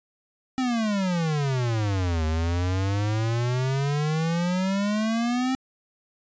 square exponential two-way sweep, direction down then up, 264.1 to 77.78 to 264.1 Hz, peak -23 dBFS, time 0.58-5.55 s, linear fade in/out 0 ms, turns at 2.25 s, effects resampled to 16000 Hz

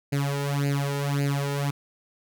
sawtooth tone with flanger, 141.3 Hz, C#3, 34 cents sharp, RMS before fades -26 dBFS, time 0.12-1.71 s, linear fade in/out 10 ms, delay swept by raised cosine 0.43 to 2.23 ms, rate 1.8 Hz, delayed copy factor +0.85, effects none

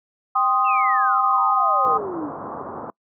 sine chord, C minor, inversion second, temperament equal, 784 / 1046.5 / 1244.5 Hz, G5 / C6 / Eb6, 0 / 0 / 0 cents, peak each -22 / -23 / -18 dBFS, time 0.35-1.98 s, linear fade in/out 10 ms
sine exponential sweep, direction down, 2794 to 270 Hz, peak -26 dBFS, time 0.64-2.32 s, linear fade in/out 50 ms
white low-pass noise, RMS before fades -32 dBFS, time 1.85-2.9 s, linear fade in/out 0 ms, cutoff 1200 Hz, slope 48 dB/octave
effects noise-tail reverb RT60 0.1 s tail -26 dB re dry + high-pass 150 Hz 12 dB/octave

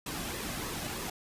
pink noise with flanger, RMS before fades -37 dBFS, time 0.06-1.1 s, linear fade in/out 5 ms, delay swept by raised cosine 1.3 to 2.21 ms, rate 3.2 Hz, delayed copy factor -0.5, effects resampled to 32000 Hz

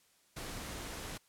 pink noise, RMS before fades -43 dBFS, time 0.36-1.18 s, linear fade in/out 10 ms, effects white hiss -69 dBFS RMS until 1.28 s + low-pass 12000 Hz 12 dB/octave

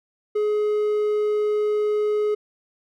triangle tone, 421.2 Hz, G#4, 24 cents sharp, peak -17 dBFS, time 0.35-2.35 s, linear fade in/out 10 ms, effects none

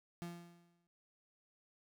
35% pulse tone with exponential decay, 172.1 Hz, F3, 25 cents flat, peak -39 dBFS, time 0.22-0.87 s, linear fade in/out 0 ms, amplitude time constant 140 ms, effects none

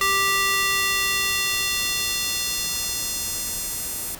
square tone with high-pass filter sweep, 392 Hz, G4, in tune, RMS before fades -24 dBFS, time 0.01-4.15 s, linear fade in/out 2 ms, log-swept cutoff 1300 to 9300 Hz, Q 0.99, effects pink hiss -39 dBFS RMS until 4.19 s

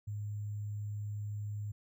sine tone with sample-and-hold, 104.1 Hz, G#2, 5 cents sharp, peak -36 dBFS, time 0.07-1.72 s, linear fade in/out 10 ms, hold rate 7350 Hz, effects none

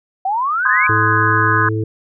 sine exponential sweep, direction up, 740 to 2369 Hz, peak -15 dBFS, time 0.25-0.87 s, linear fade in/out 5 ms
sine chord, Ab dominant seventh, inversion first, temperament just, 1038.3 / 1245.9 / 1495.1 / 1661.2 Hz, C6 / Eb6 / Gb6 / Ab6, -14 / +2 / +18 / 0 cents, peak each -18 dBFS, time 0.65-1.69 s, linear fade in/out 5 ms
harmonic tone, 109 Hz, A2, 16 cents flat, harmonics 1 / 3 / 4, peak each -18 / -23 / -24 dBFS, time 0.89-1.84 s, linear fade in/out 5 ms
effects none

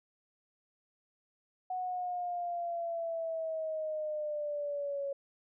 sine linear sweep, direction down, 740 to 554.4 Hz, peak -33 dBFS, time 1.7-5.13 s, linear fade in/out 5 ms, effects none

